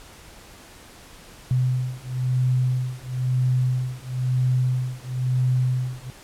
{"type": "beating tone pair", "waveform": "sine", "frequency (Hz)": [126.6, 127.6], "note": ["B2", "C3"], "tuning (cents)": [43, -43], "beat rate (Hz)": 1, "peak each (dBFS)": -23, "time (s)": [1.51, 6.1], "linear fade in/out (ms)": 0, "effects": ["pink hiss -46 dBFS RMS until 6.23 s", "low-pass 12000 Hz 12 dB/octave"]}